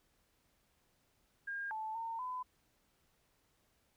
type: tone with pitch steps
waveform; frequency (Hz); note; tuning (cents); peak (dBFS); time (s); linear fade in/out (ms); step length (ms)
sine; 1614 / 874 / 911 / 1008; G#6 / A5 / A#5 / B5; -50 / -12 / -40 / +35; -38; 1.47-2.43; 10; 240
effects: pink hiss -75 dBFS RMS until 3.96 s